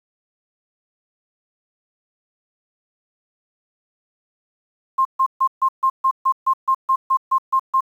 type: tone bursts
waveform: sine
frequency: 1060 Hz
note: C6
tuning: 22 cents sharp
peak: -13 dBFS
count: 14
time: 4.98-7.808 s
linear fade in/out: 10 ms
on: 72 ms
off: 140 ms
effects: 8-bit